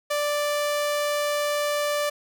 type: tone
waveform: sawtooth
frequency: 587.3 Hz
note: D5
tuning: in tune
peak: -19 dBFS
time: 0.1-2.1 s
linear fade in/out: 10 ms
effects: none